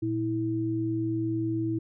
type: tone pair together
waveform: sine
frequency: 116.54 / 325.5 Hz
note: A#2 / E4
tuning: 0 / -22 cents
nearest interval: octave + tritone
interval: 1778 cents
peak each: -31 / -27 dBFS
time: 0.02-1.79 s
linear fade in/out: 10 ms
effects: none